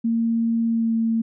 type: tone with pitch glide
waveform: sine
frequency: 229.3 to 226.5 Hz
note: A#3 to A#3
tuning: -28 to -50 cents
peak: -18 dBFS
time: 0.04-1.22 s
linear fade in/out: 10 ms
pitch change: -22 cents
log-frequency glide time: 0.67-0.94 s
effects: none